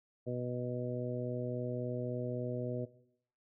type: harmonic tone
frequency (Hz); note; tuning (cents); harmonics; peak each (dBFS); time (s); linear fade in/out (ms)
123.6; B2; +2; 1 / 2 / 3 / 4 / 5; -39 / -41 / -41 / -40 / -42; 0.26-2.86; 20
effects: noise-tail reverb RT60 0.7 s tail -18 dB re dry